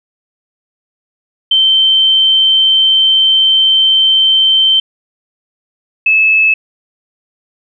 sine tone pair in turn, 3108 / 2603 Hz, G7 / E7, -16 / -22 cents, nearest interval minor third, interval 306 cents, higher first, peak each -6 dBFS, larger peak neither, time 1.51-4.8 / 6.06-6.54 s, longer first, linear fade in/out 5 ms, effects none

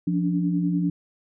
sine tone cluster, 174.3 / 281.6 / 291.7 Hz, F3 / C#4 / D4, -3 / +27 / -12 cents, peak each -22 / -31 / -26 dBFS, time 0.07-0.9 s, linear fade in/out 5 ms, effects none

